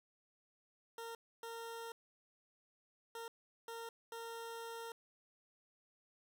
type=tone bursts at uneven times; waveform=20% pulse; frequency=460.1 Hz; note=A#4; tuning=23 cents flat; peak=-40 dBFS; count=5; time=0.98-1.15 / 1.43-1.92 / 3.15-3.28 / 3.68-3.89 / 4.12-4.92 s; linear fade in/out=2 ms; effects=none